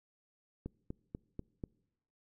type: click train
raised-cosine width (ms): 3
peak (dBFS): -27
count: 5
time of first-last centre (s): 0.66-1.638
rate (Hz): 4.09
effects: noise-tail reverb RT60 0.9 s tail -25 dB re dry